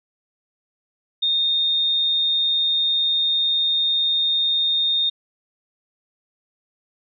sine tone, 3669 Hz, A#7, 28 cents flat, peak -17 dBFS, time 1.22-5.1 s, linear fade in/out 10 ms, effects none

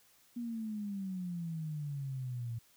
sine exponential sweep, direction down, 242 to 114.1 Hz, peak -36 dBFS, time 0.36-2.59 s, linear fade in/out 10 ms, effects white hiss -66 dBFS RMS until 2.76 s

